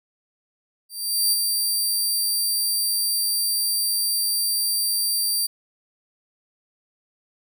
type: tone with ADSR envelope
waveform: 15% pulse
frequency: 4699 Hz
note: D8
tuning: in tune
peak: -10 dBFS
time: 0.89-5.47 s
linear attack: 430 ms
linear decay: 28 ms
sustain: -4 dB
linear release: 12 ms
effects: none